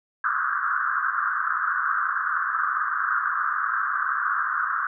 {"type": "band-pass noise", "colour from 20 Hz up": "white", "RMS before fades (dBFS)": -25, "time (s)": [0.24, 4.87], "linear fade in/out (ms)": 2, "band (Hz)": [1100, 1600], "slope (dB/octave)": 96, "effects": []}